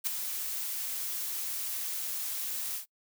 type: noise with ADSR envelope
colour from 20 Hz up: blue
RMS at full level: -27 dBFS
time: 0.04-2.86 s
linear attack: 29 ms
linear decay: 7 ms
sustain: -8 dB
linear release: 110 ms
effects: noise-tail reverb RT60 0.1 s tail -24 dB re dry